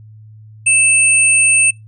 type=tone pair together; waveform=sine; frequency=2637 / 8811 Hz; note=E7 / C#9; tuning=0 / -12 cents; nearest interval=octave + major sixth; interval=2088 cents; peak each=-11 dBFS; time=0.66-1.71 s; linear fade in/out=10 ms; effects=noise-tail reverb RT60 0.2 s tail -25 dB re dry + added 108 Hz sine -36 dBFS peak until 1.87 s